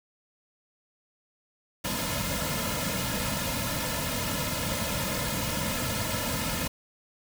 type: noise with comb filter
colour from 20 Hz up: pink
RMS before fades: -30 dBFS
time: 1.84-6.68 s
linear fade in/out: 10 ms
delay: 2.6 ms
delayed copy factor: -0.9
effects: none